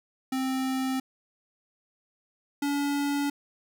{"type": "tone pair in turn", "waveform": "square", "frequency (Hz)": [262.3, 285.2], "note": ["C4", "C#4"], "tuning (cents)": [4, 49], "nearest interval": "minor second", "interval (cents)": 145, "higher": "second", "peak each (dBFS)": [-27, -26], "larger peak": "second", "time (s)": [[0.32, 1], [2.62, 3.3]], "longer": "neither", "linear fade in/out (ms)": 5, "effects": []}